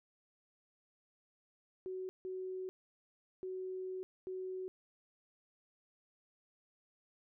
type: tone bursts at uneven times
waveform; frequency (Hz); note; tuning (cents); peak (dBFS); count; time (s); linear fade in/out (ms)
sine; 373.1; F#4; +14; -39; 4; 1.86-2.09 / 2.25-2.69 / 3.43-4.03 / 4.27-4.68; 0
effects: none